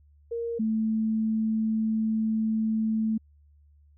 sine tone pair in turn, 466.2 / 220 Hz, A#4 / A3, 0 / 0 cents, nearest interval octave + minor second, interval 1300 cents, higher first, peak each -28 / -23 dBFS, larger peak second, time 0.31-0.59 / 0.59-3.18 s, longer second, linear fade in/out 10 ms, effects added 73 Hz sine -55 dBFS peak until 3.97 s

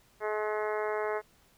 harmonic tone, 212.9 Hz, G#3, 43 cents sharp, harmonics 2 / 3 / 4 / 5 / 6 / 7 / 8 / 9 / 10, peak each -32 / -36 / -38 / -40 / -42 / -43 / -44 / -45 / -46 dBFS, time 0.2-1.22 s, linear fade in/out 50 ms, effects pink hiss -64 dBFS RMS until 1.57 s

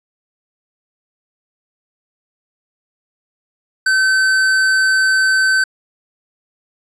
sine tone with tanh clipping, 1535 Hz, G6, 37 cents flat, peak -13 dBFS, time 3.86-5.64 s, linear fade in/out 5 ms, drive 14 dB, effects resampled to 24000 Hz

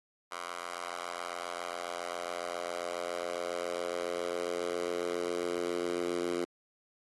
10% pulse tone with high-pass filter sweep, 87.31 Hz, F2, in tune, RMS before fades -36 dBFS, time 0.31-6.45 s, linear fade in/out 10 ms, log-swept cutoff 930 to 340 Hz, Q 2.6, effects AAC 32 kbps

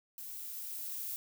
violet noise with level ramp, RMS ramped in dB -45 to -39 dBFS, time 0.18-1.16 s, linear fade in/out 0 ms, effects none

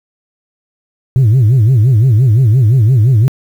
sine tone with vibrato, 118.4 Hz, A#2, 27 cents sharp, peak -3 dBFS, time 1.16-3.28 s, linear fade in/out 0 ms, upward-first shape sine, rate 5.8 Hz, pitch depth 240 cents each way, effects tanh soft clip ceiling -4 dBFS + 7-bit

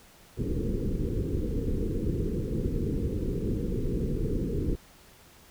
pink low-pass noise, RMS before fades -29 dBFS, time 0.37-4.76 s, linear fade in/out 20 ms, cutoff 490 Hz, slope 96 dB/octave, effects pink hiss -55 dBFS RMS until 5.5 s

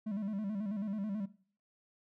triangle tone with vibrato, 205.8 Hz, G#3, 16 cents flat, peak -32 dBFS, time 0.06-1.26 s, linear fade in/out 10 ms, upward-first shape square, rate 9.2 Hz, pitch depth 90 cents each way, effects noise-tail reverb RT60 0.5 s tail -19 dB re dry

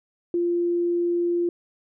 sine tone, 346.6 Hz, F4, 13 cents flat, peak -20 dBFS, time 0.34-1.49 s, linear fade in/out 2 ms, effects none

